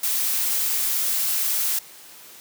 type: noise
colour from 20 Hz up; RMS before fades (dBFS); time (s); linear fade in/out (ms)
blue; -23; 0.03-1.79; 5
effects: white hiss -45 dBFS RMS until 2.4 s + high-pass 150 Hz 12 dB/octave